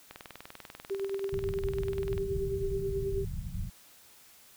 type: click train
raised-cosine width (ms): 0.3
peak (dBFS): -27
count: 43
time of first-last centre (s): 0.11-2.179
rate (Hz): 20.3
type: tone with tremolo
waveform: sine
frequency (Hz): 392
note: G4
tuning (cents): 0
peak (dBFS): -28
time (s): 0.9-3.25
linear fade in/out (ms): 10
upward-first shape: triangle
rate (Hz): 9.3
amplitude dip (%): 60
type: low-pass noise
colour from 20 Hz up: pink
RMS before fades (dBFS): -36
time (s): 1.32-3.7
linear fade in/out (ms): 10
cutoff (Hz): 180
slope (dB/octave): 48
effects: white hiss -57 dBFS RMS until 4.56 s